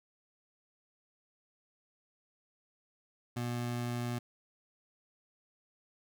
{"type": "tone", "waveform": "25% pulse", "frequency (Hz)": 120.8, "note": "B2", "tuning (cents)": -38, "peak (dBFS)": -30, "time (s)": [3.36, 4.19], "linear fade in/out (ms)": 10, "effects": []}